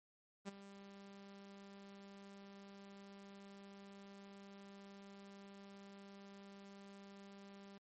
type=tone with ADSR envelope; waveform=sawtooth; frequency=198.2 Hz; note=G3; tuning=19 cents sharp; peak=-38 dBFS; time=0.45-7.78 s; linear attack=33 ms; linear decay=17 ms; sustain=-13 dB; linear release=4 ms; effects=MP3 32 kbps